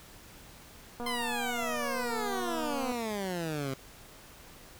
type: click train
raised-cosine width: 1 ms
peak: -26 dBFS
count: 461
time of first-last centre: 1-2.917 s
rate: 240 Hz
type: exponential sweep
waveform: 15% pulse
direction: down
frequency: 1050 to 130.5 Hz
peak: -26 dBFS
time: 1.06-3.74 s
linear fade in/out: 5 ms
effects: pink hiss -52 dBFS RMS until 4.79 s